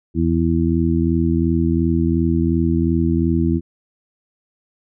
harmonic tone, 82.8 Hz, E2, 8 cents sharp, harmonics 1 / 2 / 3 / 4, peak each -20 / -20 / -20 / -20 dBFS, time 0.14-3.61 s, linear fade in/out 50 ms, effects none

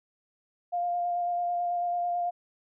sine tone with vibrato, 702 Hz, F5, 9 cents sharp, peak -26 dBFS, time 0.72-2.31 s, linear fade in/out 20 ms, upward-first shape square, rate 9.1 Hz, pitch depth 11 cents each way, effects none

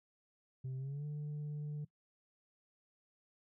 sine tone with pitch glide, 130.81 to 148.54 Hz, C3 to D3, 0 to +20 cents, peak -36 dBFS, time 0.64-1.85 s, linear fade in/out 10 ms, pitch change +220 cents, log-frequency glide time 0.77-1.05 s, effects noise-tail reverb RT60 0.1 s tail -21 dB re dry + tanh soft clip ceiling -38 dBFS

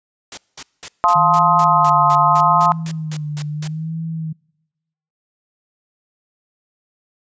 white noise bursts, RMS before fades -30 dBFS, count 14, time 0.32-3.676 s, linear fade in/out 2 ms, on 54 ms, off 200 ms
sine chord, F dominant seventh, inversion none, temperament just, 698.5 / 873.1 / 1047.7 / 1257.2 Hz, F5 / A5 / C6 / Eb6, 0 / -14 / +2 / +18 cents, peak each -18 / -17 / -14 / -16 dBFS, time 1.04-2.72 s, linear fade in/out 0 ms
sine tone with vibrato, 155.56 Hz, D#3, in tune, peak -22 dBFS, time 1.15-4.33 s, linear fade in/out 10 ms, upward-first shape sine, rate 0.78 Hz, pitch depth 82 cents each way
effects noise-tail reverb RT60 1.0 s tail -26 dB re dry + resampled to 16000 Hz

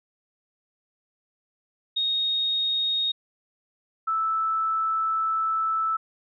sine tone pair in turn, 3729 / 1315.1 Hz, A#7 / E6, 0 / -4 cents, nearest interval octave + tritone, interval 1804 cents, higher first, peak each -22 / -22 dBFS, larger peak neither, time 1.96-3.12 / 4.07-5.97 s, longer second, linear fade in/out 10 ms, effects none

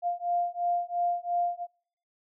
sine beating tone pair, 698.5 / 701.4 Hz, F5 / F5, 0 / +7 cents, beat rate 2.9 Hz, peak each -29 dBFS, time 0.02-1.67 s, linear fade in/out 50 ms, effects noise-tail reverb RT60 0.6 s tail -26 dB re dry

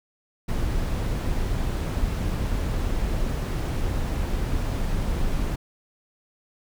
brown noise, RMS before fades -25 dBFS, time 0.48-5.56 s, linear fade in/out 10 ms, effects none

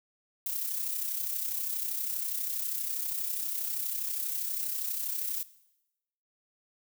violet noise with amplitude modulation, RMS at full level -31 dBFS, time 0.46-5.43 s, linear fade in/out 2 ms, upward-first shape sine, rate 32.4 Hz, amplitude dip 50%, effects noise-tail reverb RT60 0.9 s tail -18 dB re dry

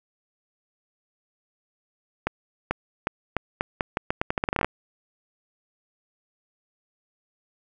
accelerating click train, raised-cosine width 0.5 ms, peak -8 dBFS, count 19, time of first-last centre 2.27-4.646 s, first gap 440 ms, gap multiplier 0.82, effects none

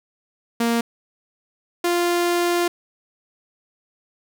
sawtooth tone pair in turn, 233.1 / 348.3 Hz, A#3 / F4, 0 / -5 cents, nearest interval perfect fifth, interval 695 cents, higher second, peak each -14 dBFS, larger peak neither, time 0.6-0.81 / 1.84-2.68 s, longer second, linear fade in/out 5 ms, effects none

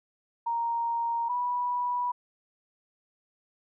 sine tone pair in turn, 932.3 / 979.2 Hz, A#5 / B5, 0 / -15 cents, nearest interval minor second, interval 85 cents, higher second, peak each -26 dBFS, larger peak neither, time 0.46-1.29 / 1.29-2.12 s, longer neither, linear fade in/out 10 ms, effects none

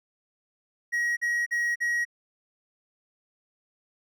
triangle tone bursts, 1900 Hz, A#6, 33 cents sharp, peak -22 dBFS, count 4, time 0.92-2.052 s, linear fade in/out 20 ms, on 250 ms, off 44 ms, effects none

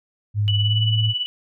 sine tone with pitch glide, 103.83 to 109.88 Hz, G#2 to A2, 0 to -2 cents, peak -17 dBFS, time 0.34-1.14 s, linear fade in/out 50 ms, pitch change +98 cents, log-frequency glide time 0.57-0.82 s
sine tone with tremolo, 2960 Hz, F#7, in tune, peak -19 dBFS, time 0.48-1.26 s, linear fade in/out 0 ms, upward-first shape sine, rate 18 Hz, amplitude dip 65%
effects none

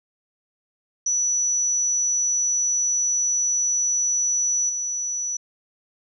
sine tone with level steps, 5920 Hz, F#8, in tune, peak -19 / -24 dBFS, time 1.06-5.37 s, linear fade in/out 5 ms, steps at 4.69 s, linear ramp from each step 5 ms, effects none

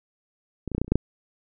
clicks, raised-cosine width 3 ms, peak -17 / -19 / -13 / -11 / -8 / -26 / -26 / -6 / -6 dBFS, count 9, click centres 0.677 / 0.717 / 0.749 / 0.781 / 0.816 / 0.846 / 0.88 / 0.92 / 0.956 s, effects none

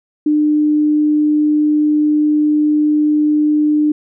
sine tone, 300.8 Hz, D4, 42 cents sharp, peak -10 dBFS, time 0.26-3.92 s, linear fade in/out 5 ms, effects none

